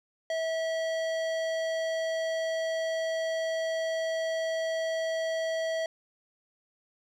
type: tone with hard clipping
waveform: sine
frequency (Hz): 649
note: E5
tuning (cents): -27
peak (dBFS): -30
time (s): 0.3-5.86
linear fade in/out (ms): 2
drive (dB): 15
effects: none